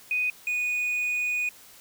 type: tone pair in turn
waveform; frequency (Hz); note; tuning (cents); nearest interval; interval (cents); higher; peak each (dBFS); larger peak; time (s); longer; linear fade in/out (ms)
sine / triangle; 2489 / 2475; D#7 / D#7; 0 / -10; unison; 10; first; -23; neither; 0.11-0.3 / 0.47-1.49; second; 2
effects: white hiss -51 dBFS RMS until 1.8 s